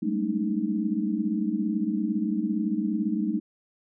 sine tone cluster, 190.9 / 205.3 / 223 / 282 / 310.6 Hz, G3 / G#3 / A3 / C#4 / D#4, -46 / -20 / +23 / +30 / -3 cents, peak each -33 / -29 / -29 / -36 / -29 dBFS, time 0.02-3.4 s, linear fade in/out 10 ms, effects none

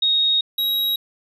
sine / square tone pair in turn, 3748 / 3825 Hz, A#7 / A#7, +9 / +44 cents, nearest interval unison, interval 35 cents, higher second, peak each -15 / -19 dBFS, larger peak first, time 0.02-0.41 / 0.58-0.96 s, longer first, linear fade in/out 5 ms, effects resampled to 32000 Hz

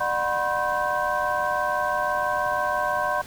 sine tone cluster, 601 / 733 / 985 / 1071 / 1550 Hz, D5 / F#5 / B5 / C6 / G6, +40 / -16 / -5 / +40 / -20 cents, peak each -28 dBFS, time 0-3.22 s, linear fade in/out 10 ms, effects tanh soft clip ceiling -10 dBFS + pink hiss -43 dBFS RMS until 3.26 s

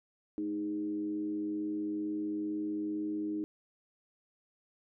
sine tone with frequency modulation, 311.1 Hz, D#4, in tune, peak -32 dBFS, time 0.38-3.44 s, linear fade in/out 0 ms, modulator 97.8 Hz, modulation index 0.49, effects none

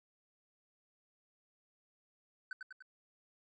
triangle tone with echo, 1522 Hz, F#6, 48 cents sharp, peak -37 dBFS, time 2.51-2.53 s, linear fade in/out 2 ms, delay 98 ms, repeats 3, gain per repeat -4 dB, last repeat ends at 2.824 s, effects resampled to 16000 Hz

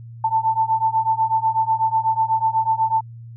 sine beating tone pair, 884 / 892.1 Hz, A5 / A5, +8 / +24 cents, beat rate 8.1 Hz, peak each -20 / -19 dBFS, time 0.24-3.01 s, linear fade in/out 5 ms, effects added 116 Hz sine -35 dBFS peak until 3.36 s

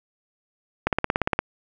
click train, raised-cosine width 0.5 ms, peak -5 dBFS, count 10, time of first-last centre 0.87-1.39 s, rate 17.3 Hz, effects none

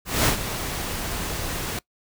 pink noise with ADSR envelope, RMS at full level -18 dBFS, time 0.05-1.79 s, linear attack 210 ms, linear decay 100 ms, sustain -11 dB, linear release 3 ms, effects noise-tail reverb RT60 0.1 s tail -22 dB re dry

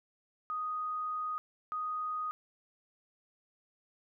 sine tone bursts at uneven times, 1244.5 Hz, D#6, in tune, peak -33 dBFS, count 2, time 0.5-1.38 / 1.72-2.31 s, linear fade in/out 0 ms, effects none

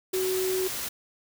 sine tone in noise, 373.8 Hz, F#4, 18 cents sharp, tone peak -25 dBFS, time 0.13-0.68 s, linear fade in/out 10 ms, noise white, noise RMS -33 dBFS, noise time 0.13-0.89 s, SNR +5 dB, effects none

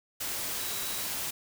sine tone in noise, 3895 Hz, B7, 25 cents flat, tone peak -43 dBFS, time 0.59-1.03 s, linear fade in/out 10 ms, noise white, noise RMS -34 dBFS, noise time 0.2-1.31 s, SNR -12 dB, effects none

